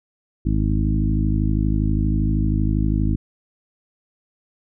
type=harmonic tone with a mistuned harmonic; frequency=52.6 Hz; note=G#1; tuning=23 cents sharp; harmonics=1 / 2 / 3 / 4 / 5 / 6; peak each=-20 / -23 / -25 / -26 / -27 / -28 dBFS; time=0.45-3.16 s; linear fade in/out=10 ms; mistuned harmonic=1; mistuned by=+27 cents; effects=none